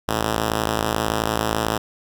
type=ring-modulated tone; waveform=5% pulse; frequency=109.7 Hz; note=A2; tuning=5 cents flat; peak=-6 dBFS; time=0.08-1.78 s; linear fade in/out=5 ms; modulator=25.7 Hz; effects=none